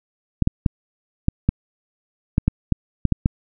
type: clicks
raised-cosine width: 5 ms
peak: -3 dBFS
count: 11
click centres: 0.423 / 0.474 / 0.662 / 1.284 / 1.49 / 2.381 / 2.48 / 2.723 / 3.053 / 3.123 / 3.259 s
effects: none